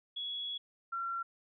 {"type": "tone pair in turn", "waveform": "sine", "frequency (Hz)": [3362, 1365.4], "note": ["G#7", "F6"], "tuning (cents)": [20, -40], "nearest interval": "octave + major third", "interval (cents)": 1560, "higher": "first", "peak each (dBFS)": [-36, -34], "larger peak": "second", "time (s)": [[0.16, 0.58], [0.92, 1.23]], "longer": "first", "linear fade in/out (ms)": 10, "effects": []}